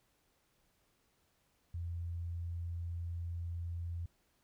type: tone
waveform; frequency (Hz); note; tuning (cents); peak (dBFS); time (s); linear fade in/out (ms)
sine; 85.4; F2; -38; -37; 1.74-4.06; 5
effects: pink hiss -75 dBFS RMS until 4.43 s